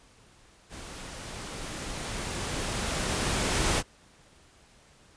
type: noise with level ramp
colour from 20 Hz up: pink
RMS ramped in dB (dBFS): -43 to -25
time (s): 0.69-3.83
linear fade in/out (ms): 50
effects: pink hiss -58 dBFS RMS until 5.16 s + resampled to 22050 Hz